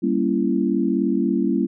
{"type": "chord", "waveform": "sine", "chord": "G diminished seventh", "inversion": "none", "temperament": "equal with one note detuned", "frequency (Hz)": [196, 233.1, 277.2, 336.2], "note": ["G3", "Bb3", "Db4", "Fb4"], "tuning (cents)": [0, 0, 0, 34], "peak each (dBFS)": -23, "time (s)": [0.02, 1.67], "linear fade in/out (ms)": 20, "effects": []}